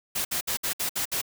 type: noise bursts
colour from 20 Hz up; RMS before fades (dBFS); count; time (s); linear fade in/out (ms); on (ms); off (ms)
white; -28; 7; 0.15-1.216; 10; 100; 61
effects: none